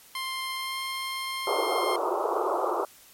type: tone with pitch glide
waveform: 15% pulse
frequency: 1052 to 1059.9 Hz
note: C6 to C6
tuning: +9 to +22 cents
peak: -24 dBFS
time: 0.15-1.96 s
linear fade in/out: 2 ms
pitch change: +13 cents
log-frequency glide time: 0.55-0.77 s
type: band-pass noise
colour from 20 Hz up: pink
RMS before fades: -27 dBFS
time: 1.47-2.85 s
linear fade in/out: 2 ms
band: 340 to 1300 Hz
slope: 96 dB/octave
effects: white hiss -53 dBFS RMS until 3.13 s + MP3 64 kbps